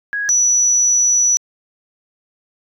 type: tone pair in turn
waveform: sine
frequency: 1659 / 5912 Hz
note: G#6 / F#8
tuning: -2 / -2 cents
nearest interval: octave + minor seventh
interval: 2200 cents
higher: second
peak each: -18 / -10 dBFS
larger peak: second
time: 0.13-0.29 / 0.29-1.37 s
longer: second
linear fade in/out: 0 ms
effects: tanh soft clip ceiling -6 dBFS